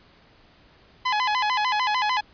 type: tone with vibrato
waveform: sawtooth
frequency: 924 Hz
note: A#5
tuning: 16 cents flat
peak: -17 dBFS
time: 1.05-2.21 s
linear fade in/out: 10 ms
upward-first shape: square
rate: 6.7 Hz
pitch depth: 160 cents each way
effects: pink hiss -55 dBFS RMS until 2.33 s + resampled to 11025 Hz